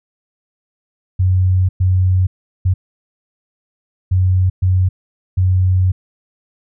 sine tone bursts at uneven times, 92.5 Hz, F#2, in tune, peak -10 dBFS, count 6, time 1.19-1.69 / 1.8-2.27 / 2.65-2.74 / 4.11-4.5 / 4.62-4.89 / 5.37-5.92 s, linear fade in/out 10 ms, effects none

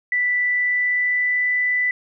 sine tone with pitch glide, 1975.5 to 1988.1 Hz, B6 to B6, 0 to +11 cents, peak -17 dBFS, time 0.12-1.91 s, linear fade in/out 2 ms, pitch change +11 cents, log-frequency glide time 0.4-1.5 s, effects none

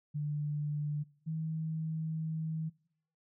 sine tone pair in turn, 148.2 / 159.14 Hz, D3 / D#3, +16 / +39 cents, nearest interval minor second, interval 123 cents, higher second, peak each -32 / -33 dBFS, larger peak first, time 0.14-1.04 / 1.26-2.7 s, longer second, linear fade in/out 20 ms, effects noise-tail reverb RT60 0.7 s tail -23 dB re dry

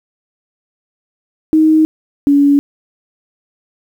sine tone pair in turn, 313.8 / 284.1 Hz, D#4 / C#4, +15 / +43 cents, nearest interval major second, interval 172 cents, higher first, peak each -6 dBFS, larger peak neither, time 1.53-1.85 / 2.27-2.59 s, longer neither, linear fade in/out 0 ms, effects 7-bit

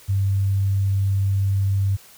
sine tone, 98 Hz, G2, in tune, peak -17 dBFS, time 0.08-1.97 s, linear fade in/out 20 ms, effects white hiss -48 dBFS RMS until 2.17 s

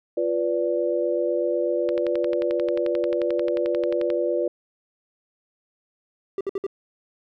sine chord, B diminished, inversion second, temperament equal with one note detuned, 349.2 / 493.9 / 581.9 Hz, F4 / B4 / D5, 0 / 0 / -16 cents, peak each -25 dBFS, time 0.17-4.48 s, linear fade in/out 5 ms
click train, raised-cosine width 0.3 ms, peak -18 dBFS, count 26, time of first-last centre 1.89-4.102 s, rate 11.3 Hz
triangle tone bursts, 392 Hz, G4, in tune, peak -21 dBFS, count 4, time 6.38-6.666 s, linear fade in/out 2 ms, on 28 ms, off 58 ms
effects none

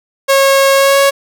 sawtooth tone with pitch glide, 546 to 554.3 Hz, C#5 to C#5, -26 to 0 cents, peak -3 dBFS, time 0.28-1.11 s, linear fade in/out 20 ms, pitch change +26 cents, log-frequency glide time 0.74-0.99 s, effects none

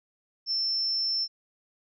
sine tone, 5350 Hz, E8, 25 cents sharp, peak -25 dBFS, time 0.46-1.28 s, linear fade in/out 50 ms, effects none

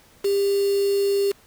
sine tone with quantisation, 398.9 Hz, G4, 30 cents sharp, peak -18 dBFS, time 0.24-1.32 s, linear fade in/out 10 ms, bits 5, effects pink hiss -54 dBFS RMS until 1.46 s

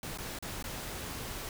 pink noise with dropouts, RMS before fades -40 dBFS, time 0.03-1.49 s, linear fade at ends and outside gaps 1 ms, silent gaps 0.175-0.185 / 0.388-0.425 / 0.626-0.641 s, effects none

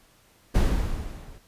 brown noise with level ramp, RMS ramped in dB -18 to -44 dBFS, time 0.54-1.39 s, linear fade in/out 20 ms, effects pink hiss -59 dBFS RMS until 1.47 s + resampled to 32000 Hz

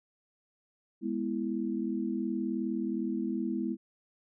sine chord, E major, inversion first, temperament equal, 207.7 / 246.9 / 329.6 Hz, G#3 / B3 / E4, 0 / 0 / 0 cents, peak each -34 dBFS, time 1.01-3.77 s, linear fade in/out 50 ms, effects none

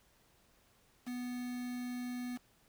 triangle tone with quantisation, 246.9 Hz, B3, in tune, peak -36 dBFS, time 1.06-2.38 s, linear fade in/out 20 ms, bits 8, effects pink hiss -69 dBFS RMS until 2.68 s

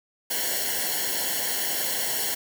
white noise with comb filter, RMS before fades -27 dBFS, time 0.3-2.35 s, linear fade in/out 10 ms, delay 0.81 ms, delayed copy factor -0.85, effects none

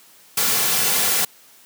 white noise with comb filter, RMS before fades -19 dBFS, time 0.37-1.25 s, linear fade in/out 5 ms, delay 3.2 ms, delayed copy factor -0.5, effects white hiss -50 dBFS RMS until 1.65 s + high-pass 150 Hz 12 dB/octave

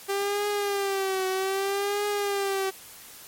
sawtooth tone with vibrato, 393.9 Hz, G4, 8 cents sharp, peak -21 dBFS, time 0.08-2.71 s, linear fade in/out 20 ms, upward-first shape triangle, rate 0.63 Hz, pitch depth 86 cents each way, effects white hiss -46 dBFS RMS until 3.27 s + MP3 64 kbps

